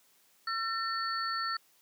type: tone cluster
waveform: sine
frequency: 1350 / 1810 / 4452 Hz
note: E6 / A6 / C#8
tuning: +41 / +48 / +7 cents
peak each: -33 / -37 / -37 dBFS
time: 0.47-1.57 s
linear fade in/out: 5 ms
effects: white hiss -66 dBFS RMS until 1.81 s + high-pass 150 Hz 12 dB/octave